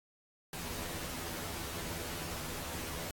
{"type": "noise with comb filter", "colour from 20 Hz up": "pink", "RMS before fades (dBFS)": -41, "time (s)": [0.53, 3.11], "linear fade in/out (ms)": 2, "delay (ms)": 12, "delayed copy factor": 1, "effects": ["AAC 64 kbps"]}